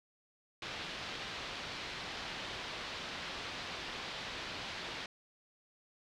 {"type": "low-pass noise", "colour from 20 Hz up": "white", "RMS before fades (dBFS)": -43, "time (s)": [0.62, 5.06], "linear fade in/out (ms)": 2, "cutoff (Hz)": 4200, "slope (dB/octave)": 24, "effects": []}